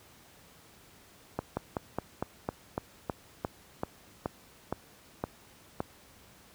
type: slowing click train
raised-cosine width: 1 ms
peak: -16 dBFS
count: 14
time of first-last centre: 1.39-5.804 s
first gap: 180 ms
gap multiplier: 1.1
effects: pink hiss -57 dBFS RMS until 6.54 s + high-pass 60 Hz 12 dB/octave